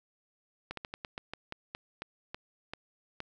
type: slowing click train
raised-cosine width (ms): 0.3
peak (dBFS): -22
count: 13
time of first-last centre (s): 0.71-3.204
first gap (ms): 63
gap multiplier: 1.2
effects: none